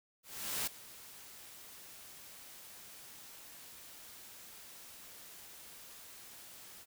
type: noise with ADSR envelope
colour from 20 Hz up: white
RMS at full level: -35 dBFS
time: 0.23-6.86 s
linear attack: 440 ms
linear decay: 7 ms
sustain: -18 dB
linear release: 44 ms
effects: none